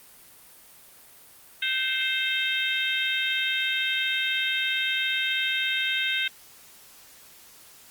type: harmonic tone with a mistuned harmonic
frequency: 527 Hz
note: C5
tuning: 12 cents sharp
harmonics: 3 / 4 / 5 / 6 / 7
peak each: -30 / -30 / -30 / -30 / -30 dBFS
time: 1.62-6.28 s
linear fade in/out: 5 ms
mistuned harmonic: 3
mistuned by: -33 cents
effects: white hiss -51 dBFS RMS until 7.9 s + Opus 32 kbps